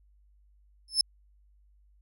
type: tone with exponential growth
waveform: 35% pulse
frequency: 5250 Hz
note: E8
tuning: 8 cents flat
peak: -14 dBFS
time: 0.88-1.01 s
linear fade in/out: 2 ms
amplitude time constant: 27 ms
effects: added 50 Hz sine -59 dBFS peak until 2.01 s